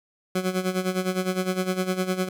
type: tone with tremolo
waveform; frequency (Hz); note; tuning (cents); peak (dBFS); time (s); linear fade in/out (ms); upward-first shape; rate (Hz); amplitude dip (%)
20% pulse; 185; F#3; 0; -16; 0.35-2.29; 5; sine; 9.8; 75
effects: none